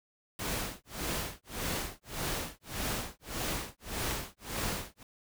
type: noise with tremolo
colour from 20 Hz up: pink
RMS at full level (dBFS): -33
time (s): 0.39-5.03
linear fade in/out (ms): 2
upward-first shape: sine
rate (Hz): 1.7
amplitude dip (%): 100
effects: none